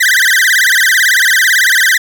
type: tone with vibrato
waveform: 40% pulse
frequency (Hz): 1756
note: A6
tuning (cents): -4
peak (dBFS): -6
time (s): 0-1.98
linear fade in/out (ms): 10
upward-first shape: sine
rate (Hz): 18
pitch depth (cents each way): 250
effects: none